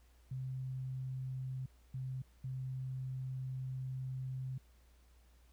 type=tone bursts at uneven times; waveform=sine; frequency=130.3 Hz; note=C3; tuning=7 cents flat; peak=-38 dBFS; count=3; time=0.31-1.66 / 1.94-2.22 / 2.44-4.58 s; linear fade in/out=5 ms; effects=added 60 Hz sine -62 dBFS peak until 5.52 s + pink hiss -72 dBFS RMS until 5.52 s